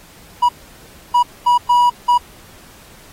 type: tone bursts at uneven times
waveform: triangle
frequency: 971 Hz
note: B5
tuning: 30 cents flat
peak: -7 dBFS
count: 5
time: 0.42-0.49 / 1.14-1.23 / 1.46-1.58 / 1.69-1.9 / 2.08-2.18 s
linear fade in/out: 10 ms
effects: pink hiss -44 dBFS RMS until 3.12 s + AAC 48 kbps